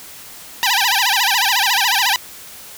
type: tone with vibrato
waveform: 10% pulse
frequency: 880 Hz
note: A5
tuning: in tune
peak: -5 dBFS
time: 0.63-2.16 s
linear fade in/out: 0 ms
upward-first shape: sine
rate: 14 Hz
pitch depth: 230 cents each way
effects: white hiss -37 dBFS RMS until 2.77 s